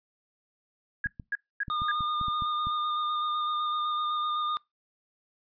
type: tone bursts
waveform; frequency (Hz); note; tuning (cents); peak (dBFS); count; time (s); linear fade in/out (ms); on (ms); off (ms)
sine; 1650; G#6; -12; -26; 4; 1.04-1.914; 2; 31; 250
type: clicks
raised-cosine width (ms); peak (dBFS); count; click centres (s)
5; -26; 9; 1.06 / 1.198 / 1.682 / 1.819 / 2.007 / 2.213 / 2.283 / 2.422 / 2.67
type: tone with vibrato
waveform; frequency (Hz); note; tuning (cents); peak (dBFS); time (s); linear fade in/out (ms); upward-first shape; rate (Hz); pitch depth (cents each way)
square; 1216; D#6; -40; -28; 1.7-4.57; 0; square; 7.9; 13
effects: noise-tail reverb RT60 0.2 s tail -24 dB re dry + resampled to 11025 Hz